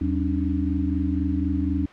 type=tone cluster; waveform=sine; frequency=79.1 / 188.1 / 273.9 / 297.9 Hz; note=D#2 / F#3 / C#4 / D4; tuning=+29 / +29 / -21 / +25 cents; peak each=-25 / -30 / -26 / -27 dBFS; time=0.01-1.86 s; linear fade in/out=5 ms; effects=white hiss -46 dBFS RMS until 1.92 s + low-pass 2000 Hz 12 dB/octave